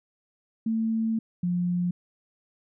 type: tone pair in turn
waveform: sine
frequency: 223.7 / 176.9 Hz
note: A3 / F3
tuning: +29 / +23 cents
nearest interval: major third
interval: 406 cents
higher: first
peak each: -23 dBFS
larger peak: neither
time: 0.66-1.19 / 1.43-1.91 s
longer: first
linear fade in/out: 5 ms
effects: none